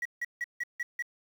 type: tone bursts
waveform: sine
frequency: 1926 Hz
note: B6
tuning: 44 cents flat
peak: -27 dBFS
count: 6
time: 0.02-1.024 s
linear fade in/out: 5 ms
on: 34 ms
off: 160 ms
effects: tanh soft clip ceiling -29 dBFS + 9-bit